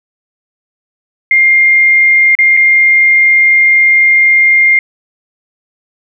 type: tone with dropouts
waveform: sine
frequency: 2114 Hz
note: C7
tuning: 17 cents sharp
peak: -4 dBFS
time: 1.31-4.79 s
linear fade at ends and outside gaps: 2 ms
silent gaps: 2.352-2.388 / 2.568-2.572 s
effects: none